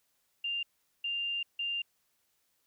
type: tone bursts at uneven times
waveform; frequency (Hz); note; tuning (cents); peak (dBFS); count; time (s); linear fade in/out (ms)
sine; 2794; F7; 0; -31; 3; 0.44-0.63 / 1.04-1.43 / 1.59-1.82; 5
effects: white hiss -75 dBFS RMS until 2.66 s